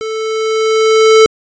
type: tone with level ramp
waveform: square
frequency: 440 Hz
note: A4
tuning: in tune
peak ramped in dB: -19 to -3 dBFS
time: 0.01-1.26 s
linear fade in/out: 0 ms
effects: resampled to 16000 Hz